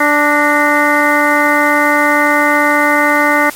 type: harmonic tone with a mistuned harmonic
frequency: 293.7 Hz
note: D4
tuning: in tune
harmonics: 1 / 2 / 3 / 4 / 5 / 6 / 7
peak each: -16 / -16 / -16 / -16 / -16 / -16 / -16 dBFS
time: 0-3.5 s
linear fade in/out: 5 ms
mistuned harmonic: 6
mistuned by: +78 cents
effects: white hiss -31 dBFS RMS until 3.55 s + MP3 64 kbps